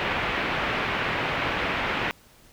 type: low-pass noise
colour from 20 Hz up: white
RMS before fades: -27 dBFS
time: 0-2.11 s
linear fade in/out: 0 ms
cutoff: 2600 Hz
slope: 24 dB/octave
effects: pink hiss -55 dBFS RMS until 2.52 s